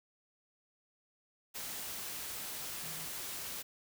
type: tone in noise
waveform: sine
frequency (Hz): 160.2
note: E3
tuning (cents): -49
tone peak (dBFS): -52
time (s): 2.82-3.06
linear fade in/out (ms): 20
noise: white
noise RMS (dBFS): -42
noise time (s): 1.54-3.63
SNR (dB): -13
effects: none